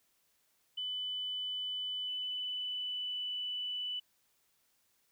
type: tone with pitch glide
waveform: sine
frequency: 3000 to 2981 Hz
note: F#7 to F#7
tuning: +23 to +12 cents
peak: -35 dBFS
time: 0.77-4 s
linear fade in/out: 10 ms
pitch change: -11 cents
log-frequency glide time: 1.98-3.34 s
effects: white hiss -74 dBFS RMS until 5.11 s